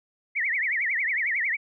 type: tone with vibrato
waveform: sine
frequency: 2027 Hz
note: B6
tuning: 45 cents sharp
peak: -23 dBFS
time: 0.35-1.57 s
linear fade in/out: 20 ms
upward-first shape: triangle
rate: 11 Hz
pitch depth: 260 cents each way
effects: none